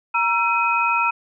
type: tone cluster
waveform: sine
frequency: 940 / 1344 / 2518 Hz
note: A#5 / E6 / D#7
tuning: +14 / +33 / +20 cents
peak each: -21 dBFS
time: 0.14-1.11 s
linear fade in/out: 10 ms
effects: none